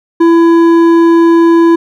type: tone with hard clipping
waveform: sine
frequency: 334.4 Hz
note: E4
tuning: 25 cents sharp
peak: -5 dBFS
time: 0.2-1.76 s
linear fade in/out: 10 ms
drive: 8 dB
effects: none